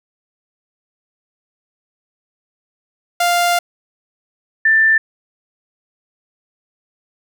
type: tone pair in turn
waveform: sawtooth / sine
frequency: 698.5 / 1775.9 Hz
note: F5 / A6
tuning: 0 / +16 cents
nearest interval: octave + major third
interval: 1616 cents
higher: second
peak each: -9 dBFS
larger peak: neither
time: 3.2-3.59 / 4.65-4.98 s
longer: first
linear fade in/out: 5 ms
effects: none